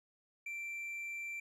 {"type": "tone", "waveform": "triangle", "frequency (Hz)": 2349, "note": "D7", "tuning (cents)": 0, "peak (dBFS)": -38, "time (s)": [0.46, 1.4], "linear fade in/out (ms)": 5, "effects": ["resampled to 32000 Hz"]}